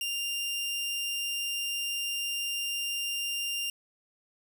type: tone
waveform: sawtooth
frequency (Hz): 2794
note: F7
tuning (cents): 0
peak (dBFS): -27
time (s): 0.01-3.7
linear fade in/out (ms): 2
effects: none